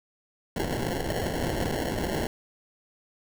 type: noise with sample-and-hold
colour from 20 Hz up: white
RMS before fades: -29 dBFS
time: 0.56-2.27 s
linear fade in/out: 2 ms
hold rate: 1225 Hz
effects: none